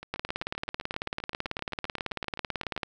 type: two click trains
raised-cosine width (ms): 0.3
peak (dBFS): -24 / -14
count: 22 / 50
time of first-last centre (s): 0.03-2.764 / 0.14-2.832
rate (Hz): 7.68 / 18.2
effects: none